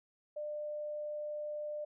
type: tone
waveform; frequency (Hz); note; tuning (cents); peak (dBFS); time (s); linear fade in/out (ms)
sine; 598; D5; +31; -37; 0.36-1.85; 10
effects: none